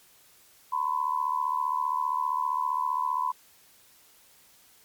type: tone with amplitude modulation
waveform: sine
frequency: 1007 Hz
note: B5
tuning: 33 cents sharp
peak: -21 dBFS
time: 0.72-3.32 s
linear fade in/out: 10 ms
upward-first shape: sine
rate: 75.2 Hz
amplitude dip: 85%
effects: white hiss -58 dBFS RMS until 4.84 s + MP3 96 kbps